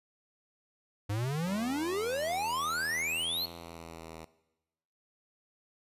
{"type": "exponential sweep", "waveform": "square", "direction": "up", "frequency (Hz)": [98.4, 4387], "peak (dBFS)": -31, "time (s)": [1.09, 3.46], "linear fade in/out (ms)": 10}
{"type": "tone with vibrato", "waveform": "5% pulse", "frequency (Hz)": 82.41, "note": "E2", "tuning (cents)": 0, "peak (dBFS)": -33, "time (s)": [1.46, 4.25], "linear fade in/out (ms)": 5, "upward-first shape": "triangle", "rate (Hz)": 0.61, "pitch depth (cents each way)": 51}
{"effects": ["noise-tail reverb RT60 1.0 s tail -18 dB re dry", "resampled to 32000 Hz"]}